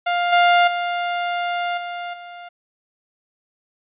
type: tone with level steps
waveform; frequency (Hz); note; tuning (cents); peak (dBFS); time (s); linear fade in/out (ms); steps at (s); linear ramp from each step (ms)
sawtooth; 702; F5; +9; -14 / -8 / -17 / -23 / -31; 0.06-2.49; 10; 0.32 / 0.67 / 1.77 / 2.13; 10
effects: resampled to 8000 Hz